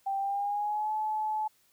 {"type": "tone with pitch glide", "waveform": "sine", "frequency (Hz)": [785, 861], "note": ["G5", "A5"], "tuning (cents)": [2, -38], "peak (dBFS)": -28, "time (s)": [0.06, 1.48], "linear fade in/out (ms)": 10, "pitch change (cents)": 160, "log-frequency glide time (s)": [0.19, 0.92], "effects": ["white hiss -67 dBFS RMS until 1.72 s"]}